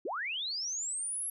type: linear sweep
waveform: sine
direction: up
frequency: 280 to 11340 Hz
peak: -33 dBFS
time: 0.05-1.3 s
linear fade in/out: 5 ms
effects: none